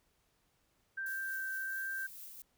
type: tone with vibrato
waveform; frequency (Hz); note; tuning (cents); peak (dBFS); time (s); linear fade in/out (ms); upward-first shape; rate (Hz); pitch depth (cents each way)
sine; 1568; G6; 0; -36; 0.97-2.07; 10; sine; 1.4; 9
type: noise with tremolo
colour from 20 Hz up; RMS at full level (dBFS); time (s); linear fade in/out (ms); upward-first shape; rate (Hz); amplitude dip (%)
violet; -48; 1.06-2.42; 2; triangle; 4.5; 35
effects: pink hiss -75 dBFS RMS until 2.57 s